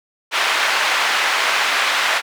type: band-pass noise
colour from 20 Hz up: white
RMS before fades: -18 dBFS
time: 0.31-2.22 s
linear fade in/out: 50 ms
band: 850 to 2400 Hz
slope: 12 dB/octave
effects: none